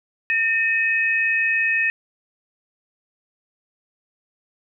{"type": "tone pair together", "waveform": "sine", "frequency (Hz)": [1817.1, 2543], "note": ["A#6", "D#7"], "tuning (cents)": [-45, 37], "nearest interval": "tritone", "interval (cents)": 582, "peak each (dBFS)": -20, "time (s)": [0.3, 1.9], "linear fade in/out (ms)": 0, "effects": []}